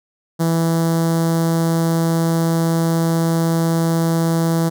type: tone with notch filter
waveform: sawtooth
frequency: 165.1 Hz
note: E3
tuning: 3 cents sharp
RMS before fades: -17 dBFS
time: 0.39-4.7 s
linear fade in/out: 20 ms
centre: 2500 Hz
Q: 0.62
effects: none